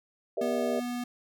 sine chord, E half-diminished seventh, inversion first, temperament just, 395.6 / 474.7 / 593.3 / 659.3 Hz, G4 / Bb4 / D5 / E5, +16 / +31 / +18 / 0 cents, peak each -33 dBFS, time 0.37-0.8 s, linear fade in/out 5 ms
square tone, 243.9 Hz, B3, 21 cents flat, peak -32 dBFS, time 0.41-1.04 s, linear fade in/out 5 ms
effects none

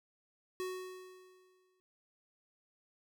square tone with exponential decay, 370 Hz, F#4, in tune, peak -36 dBFS, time 0.6-1.8 s, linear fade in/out 0 ms, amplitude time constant 260 ms, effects none

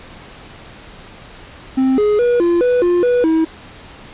triangle tone with pitch steps, 262.7 / 418.5 / 483.1 / 344.8 / 493.5 / 352.2 / 489.5 / 321.8 Hz, C4 / G#4 / B4 / F4 / B4 / F4 / B4 / E4, +7 / +13 / -38 / -22 / -1 / +15 / -15 / -42 cents, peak -9 dBFS, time 1.77-3.45 s, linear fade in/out 10 ms, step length 210 ms, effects pink hiss -38 dBFS RMS until 4.13 s + resampled to 8000 Hz

